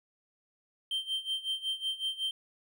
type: tone with tremolo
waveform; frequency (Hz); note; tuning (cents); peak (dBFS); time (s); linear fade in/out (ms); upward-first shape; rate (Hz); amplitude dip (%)
triangle; 3136; G7; 0; -27; 0.91-2.31; 2; sine; 5.4; 85
effects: none